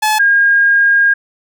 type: tone pair in turn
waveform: sawtooth / sine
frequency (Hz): 859 / 1621.6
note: A5 / G#6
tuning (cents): -42 / -42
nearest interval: major seventh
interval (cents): 1100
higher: second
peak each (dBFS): -7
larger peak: neither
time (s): 0.02-0.19 / 0.19-1.14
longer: second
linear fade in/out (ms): 10
effects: none